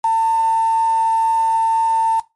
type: tone with quantisation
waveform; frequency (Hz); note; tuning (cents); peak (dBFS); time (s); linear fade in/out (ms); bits
sine; 901; A5; +41; -12; 0.04-2.2; 5; 5
effects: noise-tail reverb RT60 0.2 s tail -17 dB re dry + MP3 48 kbps